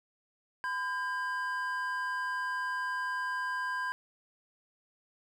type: tone pair together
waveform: triangle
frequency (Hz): 1011.1 / 1605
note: B5 / G6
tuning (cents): +40 / +40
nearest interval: minor sixth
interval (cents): 800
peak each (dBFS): -33 / -32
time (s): 0.64-3.92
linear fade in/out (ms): 0
effects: none